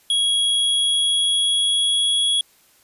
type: tone with pitch glide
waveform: square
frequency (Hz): 3318 to 3341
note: G#7 to G#7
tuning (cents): -2 to +10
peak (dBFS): -17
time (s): 0.1-2.41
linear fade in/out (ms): 2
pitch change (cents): +12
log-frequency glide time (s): 0.37-2.3
effects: white hiss -56 dBFS RMS until 2.83 s + resampled to 32000 Hz